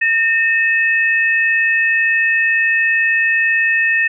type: tone pair together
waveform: sine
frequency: 1824.5 / 2583 Hz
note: A#6 / E7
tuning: -38 / -36 cents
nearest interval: tritone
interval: 602 cents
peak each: -13 / -17 dBFS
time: 0.01-4.08 s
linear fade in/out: 10 ms
effects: none